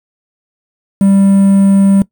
triangle tone with quantisation, 196.2 Hz, G3, 2 cents sharp, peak -3 dBFS, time 1.01-2.02 s, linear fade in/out 2 ms, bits 5, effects noise-tail reverb RT60 0.1 s tail -20 dB re dry

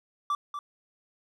triangle tone with echo, 1165 Hz, D6, 14 cents flat, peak -23 dBFS, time 0.3-0.35 s, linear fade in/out 2 ms, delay 240 ms, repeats 1, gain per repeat -8 dB, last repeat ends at 0.59 s, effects none

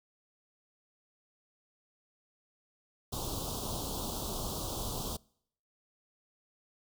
pink band-stop noise, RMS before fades -37 dBFS, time 3.12-5.17 s, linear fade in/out 10 ms, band 1200 to 3200 Hz, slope 48 dB/octave, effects noise-tail reverb RT60 0.7 s tail -26 dB re dry

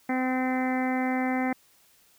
harmonic tone, 257 Hz, C4, 31 cents flat, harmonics 1 / 2 / 3 / 4 / 5 / 6 / 7 / 8 / 9, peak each -26 / -35 / -31 / -41 / -42 / -41 / -39 / -35 / -46 dBFS, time 0.09-1.53 s, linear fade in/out 5 ms, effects white hiss -61 dBFS RMS until 2.18 s

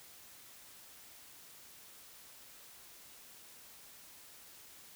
silence, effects white hiss -56 dBFS RMS until 4.95 s

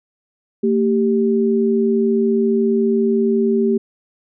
sine tone pair together, 226.5 / 391.9 Hz, A#3 / G4, -50 / 0 cents, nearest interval major sixth, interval 950 cents, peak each -16 / -16 dBFS, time 0.63-3.78 s, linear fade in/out 10 ms, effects none

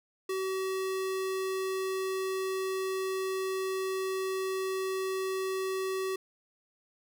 square tone, 380 Hz, F#4, 46 cents sharp, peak -31 dBFS, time 0.29-6.16 s, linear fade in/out 5 ms, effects none

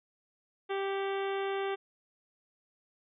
harmonic tone with a mistuned harmonic, 392 Hz, G4, in tune, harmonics 1 / 2 / 3 / 4 / 5 / 6 / 7 / 8 / 9, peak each -32 / -38 / -42 / -44 / -46 / -48 / -49 / -50 / -51 dBFS, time 0.69-1.76 s, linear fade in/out 20 ms, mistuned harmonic 6, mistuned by -58 cents, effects none

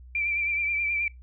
sine tone with vibrato, 2349 Hz, D7, in tune, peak -24 dBFS, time 0.15-1.08 s, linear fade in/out 2 ms, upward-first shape triangle, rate 9.4 Hz, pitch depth 48 cents each way, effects noise-tail reverb RT60 0.2 s tail -24 dB re dry + added 62 Hz sine -44 dBFS peak until 1.22 s

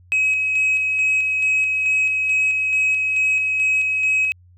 sine tone with tremolo, 2549 Hz, D#7, 41 cents sharp, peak -13 dBFS, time 0.12-4.32 s, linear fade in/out 0 ms, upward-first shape square, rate 2.3 Hz, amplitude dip 35%, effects tanh soft clip ceiling -13 dBFS + added 89 Hz sine -47 dBFS peak until 4.57 s

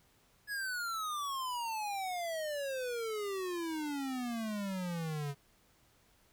square exponential sweep, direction down, 1698 to 138.59 Hz, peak -36 dBFS, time 0.47-5.35 s, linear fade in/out 50 ms, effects pink hiss -68 dBFS RMS until 6.32 s

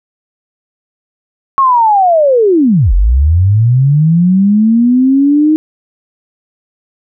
sine linear two-way sweep, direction down then up, 1105 to 41.35 to 313.8 Hz, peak -5 dBFS, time 1.58-5.56 s, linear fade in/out 0 ms, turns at 2.93 s, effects none

